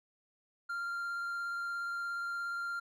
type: tone with vibrato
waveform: triangle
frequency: 1390 Hz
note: F6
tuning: 9 cents flat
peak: -33 dBFS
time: 0.69-2.8 s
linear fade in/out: 10 ms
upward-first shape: sine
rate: 17 Hz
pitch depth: 8 cents each way
effects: none